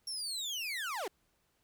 30% pulse linear sweep, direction down, 5560 to 326.5 Hz, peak -33 dBFS, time 0.07-1.08 s, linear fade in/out 5 ms, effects pink hiss -75 dBFS RMS until 1.63 s

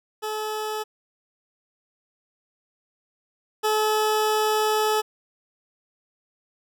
20% pulse tone pair in turn, 429.9 / 429.9 Hz, A4 / A4, -40 / -40 cents, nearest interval unison, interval 0 cents, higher neither, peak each -22 / -15 dBFS, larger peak second, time 0.22-0.84 / 3.63-5.02 s, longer second, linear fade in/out 20 ms, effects none

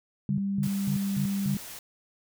sine tone, 197.7 Hz, G3, 15 cents sharp, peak -26 dBFS, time 0.29-1.57 s, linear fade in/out 2 ms
sine tone bursts, 144.2 Hz, D3, 31 cents flat, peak -27 dBFS, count 5, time 0.29-1.55 s, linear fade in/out 2 ms, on 92 ms, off 200 ms
white noise, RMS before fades -42 dBFS, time 0.63-1.79 s, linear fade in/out 2 ms
effects none

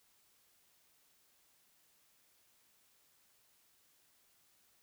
silence, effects white hiss -71 dBFS RMS until 4.82 s

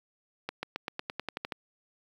accelerating click train, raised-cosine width 0.3 ms, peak -17 dBFS, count 11, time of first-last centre 0.49-1.522 s, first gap 140 ms, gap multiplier 0.93, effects high-pass 150 Hz 12 dB/octave + 9-bit

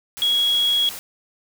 sine tone in noise, 3322 Hz, G#7, in tune, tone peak -16 dBFS, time 0.22-0.89 s, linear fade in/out 0 ms, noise white, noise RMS -34 dBFS, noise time 0.17-0.99 s, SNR +15 dB, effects none

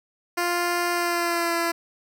10% pulse tone with pitch glide, 349.2 to 337.9 Hz, F4 to E4, 0 to +43 cents, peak -14 dBFS, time 0.37-1.72 s, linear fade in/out 10 ms, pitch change -57 cents, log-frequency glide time 0.92-1.56 s, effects none

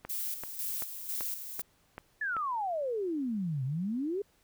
click train, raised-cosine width 0.5 ms, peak -25 dBFS, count 7, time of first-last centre 0.05-2.367 s, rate 2.59 Hz
violet noise with tremolo, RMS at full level -35 dBFS, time 0.09-1.62 s, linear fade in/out 10 ms, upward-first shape square, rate 2 Hz, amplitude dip 55%
sine exponential two-way sweep, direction down then up, 1769 to 125.6 to 421 Hz, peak -30 dBFS, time 2.21-4.22 s, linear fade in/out 5 ms, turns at 3.64 s
effects pink hiss -68 dBFS RMS until 4.43 s

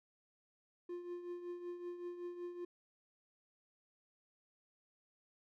triangle tone with tremolo, 351.6 Hz, F4, 12 cents sharp, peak -38 dBFS, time 0.89-2.65 s, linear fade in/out 5 ms, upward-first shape triangle, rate 5.3 Hz, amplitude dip 65%, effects none

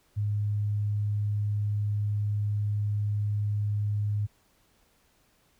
sine tone, 103.83 Hz, G#2, in tune, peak -25 dBFS, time 0.16-4.27 s, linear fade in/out 20 ms, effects pink hiss -66 dBFS RMS until 5.59 s

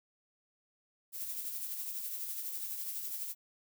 violet noise with tremolo, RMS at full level -38 dBFS, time 1.12-3.35 s, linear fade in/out 50 ms, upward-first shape sine, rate 12 Hz, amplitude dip 40%, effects none

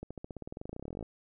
accelerating click train, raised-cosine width 2 ms, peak -27 dBFS, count 26, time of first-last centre 0.03-1.027 s, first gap 76 ms, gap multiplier 0.94, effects none

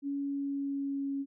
sine tone with pitch glide, 280.9 to 276.6 Hz, C#4 to C#4, +23 to -4 cents, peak -31 dBFS, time 0.02-1.26 s, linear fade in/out 50 ms, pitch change -27 cents, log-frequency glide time 0.15-1.13 s, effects none

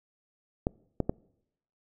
clicks, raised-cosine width 2 ms, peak -13 dBFS, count 3, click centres 0.669 / 1.003 / 1.095 s, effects noise-tail reverb RT60 0.8 s tail -25 dB re dry

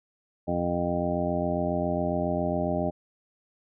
harmonic tone, 87.31 Hz, F2, in tune, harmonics 1 / 2 / 3 / 4 / 5 / 7 / 8 / 9, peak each -35 / -31 / -32 / -34 / -37 / -29 / -38 / -35 dBFS, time 0.47-2.91 s, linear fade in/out 20 ms, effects none

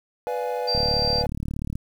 triangle chord, B diminished seventh, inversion none, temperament equal with one note detuned, 493.9 / 587.3 / 698.5 / 838.3 Hz, B4 / D5 / F5 / Ab5, 0 / 0 / 0 / +16 cents, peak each -25 / -31 / -31 / -29 dBFS, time 0.27-1.26 s, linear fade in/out 0 ms
sine tone, 4700 Hz, D8, 1 cent sharp, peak -22 dBFS, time 0.67-1.23 s, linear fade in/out 20 ms
click train, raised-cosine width 5 ms, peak -17 dBFS, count 38, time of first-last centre 0.75-1.755 s, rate 36.8 Hz
effects 8-bit

